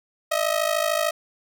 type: ring-modulated tone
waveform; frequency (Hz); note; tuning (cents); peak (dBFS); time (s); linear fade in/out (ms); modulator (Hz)
sawtooth; 633; D#5; +30; -14; 0.31-1.11; 10; 26.7
effects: none